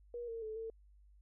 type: tone with pitch steps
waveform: sine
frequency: 478.2 / 456.9 / 435.7 / 449.7 Hz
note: A#4 / A#4 / A4 / A4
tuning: +44 / -35 / -17 / +38 cents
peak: -40 dBFS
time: 0.14-0.7 s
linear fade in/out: 2 ms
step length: 140 ms
effects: added 50 Hz sine -60 dBFS peak until 1.21 s